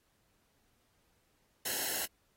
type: noise with comb filter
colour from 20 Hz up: white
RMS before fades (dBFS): -35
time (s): 1.65-2.06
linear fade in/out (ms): 10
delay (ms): 0.84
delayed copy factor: -0.75
effects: pink hiss -74 dBFS RMS until 2.36 s + AAC 48 kbps